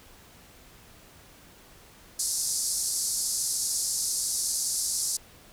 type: band-pass noise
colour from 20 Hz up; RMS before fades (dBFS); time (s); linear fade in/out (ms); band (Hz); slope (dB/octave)
white; -29; 2.19-5.17; 5; 4600 to 11000; 48
effects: pink hiss -53 dBFS RMS until 5.52 s